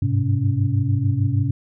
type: tone cluster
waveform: sine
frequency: 97.7 / 104.3 / 129.3 / 281.5 Hz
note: G2 / G#2 / C3 / C#4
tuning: -5 / +8 / -20 / +27 cents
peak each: -24 / -20 / -21 / -28 dBFS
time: 0.02-1.51 s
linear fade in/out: 5 ms
effects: none

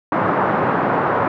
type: band-pass noise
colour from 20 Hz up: white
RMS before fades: -18 dBFS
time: 0.12-1.28 s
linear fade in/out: 2 ms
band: 110 to 1300 Hz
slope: 24 dB/octave
effects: none

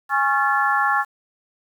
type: harmonic tone with a mistuned harmonic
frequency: 274.6 Hz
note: C#4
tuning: 16 cents flat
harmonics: 3 / 4 / 5 / 6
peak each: -22 / -22 / -22 / -22 dBFS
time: 0.09-1.05 s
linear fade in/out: 50 ms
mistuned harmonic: 6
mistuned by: +86 cents
effects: 8-bit

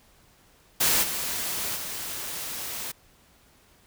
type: noise with level steps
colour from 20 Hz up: white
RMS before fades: -22 / -30 / -34 dBFS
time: 0.8-2.92 s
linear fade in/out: 10 ms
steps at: 1.02 / 1.75 s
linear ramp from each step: 20 ms
effects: pink hiss -59 dBFS RMS until 3.86 s

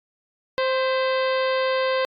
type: harmonic tone with a mistuned harmonic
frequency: 523 Hz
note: C5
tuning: 1 cent flat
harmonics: 1 / 2 / 3 / 4 / 5 / 6 / 7 / 8 / 9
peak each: -21 / -27 / -31 / -33 / -35 / -37 / -38 / -39 / -40 dBFS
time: 0.58-2.05 s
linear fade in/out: 0 ms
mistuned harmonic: 4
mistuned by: -59 cents
effects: AAC 64 kbps

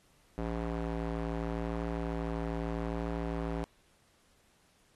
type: tone with band-pass filter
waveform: square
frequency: 56.3 Hz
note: A1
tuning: 40 cents sharp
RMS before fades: -35 dBFS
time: 0.38-3.64 s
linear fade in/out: 0 ms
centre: 410 Hz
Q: 0.6
effects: pink hiss -67 dBFS RMS until 4.95 s + AAC 32 kbps

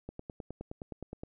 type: click train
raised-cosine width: 2 ms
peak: -27 dBFS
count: 12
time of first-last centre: 0.09-1.235 s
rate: 9.61 Hz
effects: none

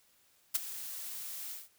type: noise with ADSR envelope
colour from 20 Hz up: blue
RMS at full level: -27 dBFS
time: 0.54-1.69 s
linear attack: 15 ms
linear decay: 17 ms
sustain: -15 dB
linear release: 170 ms
effects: white hiss -68 dBFS RMS until 1.78 s

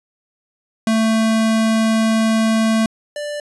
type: tone pair in turn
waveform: square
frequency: 222.2 / 588.8 Hz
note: A3 / D5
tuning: +17 / +4 cents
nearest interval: octave + perfect fourth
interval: 1687 cents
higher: second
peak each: -14 / -24 dBFS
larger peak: first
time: 0.87-2.86 / 3.16-3.4 s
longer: first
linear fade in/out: 2 ms
effects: resampled to 24000 Hz

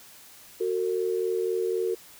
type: tone pair together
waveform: sine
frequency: 370 / 453.9 Hz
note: F#4 / A#4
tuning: 0 / -46 cents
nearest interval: major third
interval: 354 cents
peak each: -27 dBFS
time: 0.6-1.95 s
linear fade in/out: 10 ms
effects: white hiss -50 dBFS RMS until 2.19 s

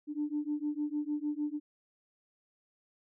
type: beating tone pair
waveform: sine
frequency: 293.7 / 300.3 Hz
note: D4 / D4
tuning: 0 / +39 cents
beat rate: 6.6 Hz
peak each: -34 / -34 dBFS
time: 0.07-1.6 s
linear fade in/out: 50 ms
effects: tanh soft clip ceiling -24 dBFS

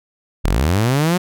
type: linear sweep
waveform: sawtooth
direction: up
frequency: 31.76 to 185 Hz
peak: -10 dBFS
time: 0.44-1.18 s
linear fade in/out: 10 ms
effects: none

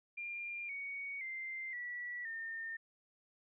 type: tone with pitch steps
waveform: sine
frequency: 2397 / 2236 / 2087 / 1947 / 1816.6 Hz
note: D7 / C#7 / C7 / B6 / A#6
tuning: +35 / +14 / -5 / -25 / -45 cents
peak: -40 dBFS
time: 0.17-2.77 s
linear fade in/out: 10 ms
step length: 520 ms
effects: none

